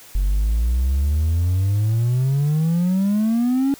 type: exponential sweep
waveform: triangle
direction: up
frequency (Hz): 45.28 to 281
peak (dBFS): -13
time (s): 0.15-3.74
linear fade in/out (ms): 0
effects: tanh soft clip ceiling -10 dBFS + white hiss -44 dBFS RMS until 3.79 s